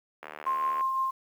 click train, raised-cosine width 0.5 ms, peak -24 dBFS, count 45, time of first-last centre 0.23-0.809 s, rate 76 Hz
sine tone with tremolo, 1058 Hz, C6, 19 cents sharp, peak -24 dBFS, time 0.46-1.11 s, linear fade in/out 10 ms, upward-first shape sine, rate 5.9 Hz, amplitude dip 30%
effects high-pass 400 Hz 12 dB/octave + 9-bit

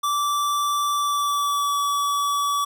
square tone with pitch glide, 1165 to 1144.3 Hz, D6 to D6, -14 to -45 cents, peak -21 dBFS, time 0.03-2.65 s, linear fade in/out 10 ms, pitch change -31 cents, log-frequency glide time 0.92-1.79 s, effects none

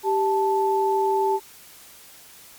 sine tone pair together, 390.7 / 877 Hz, G4 / A5, -6 / -6 cents, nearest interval octave + major second, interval 1400 cents, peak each -21 dBFS, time 0.03-1.4 s, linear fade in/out 50 ms, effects white hiss -47 dBFS RMS until 2.58 s + MP3 96 kbps

